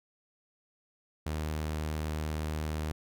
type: tone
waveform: sawtooth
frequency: 77.2 Hz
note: D#2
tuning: 13 cents flat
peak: -28 dBFS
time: 1.26-2.92 s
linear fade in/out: 5 ms
effects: none